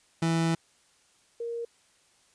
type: tone pair in turn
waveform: 30% pulse / sine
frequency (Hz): 164.81 / 467.6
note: E3 / A#4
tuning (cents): 0 / +5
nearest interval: octave + tritone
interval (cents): 1805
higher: second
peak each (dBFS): -21 / -31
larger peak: first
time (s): 0.22-0.55 / 1.4-1.65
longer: first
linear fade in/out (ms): 5
effects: white hiss -64 dBFS RMS until 2.34 s + resampled to 22050 Hz